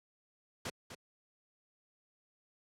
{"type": "noise with echo", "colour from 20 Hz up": "pink", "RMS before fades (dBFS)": -39, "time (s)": [0.65, 0.7], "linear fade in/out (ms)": 5, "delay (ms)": 250, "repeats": 1, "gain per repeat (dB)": -9, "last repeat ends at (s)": 0.95, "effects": ["high-pass 80 Hz 12 dB/octave", "low-pass 9000 Hz 12 dB/octave"]}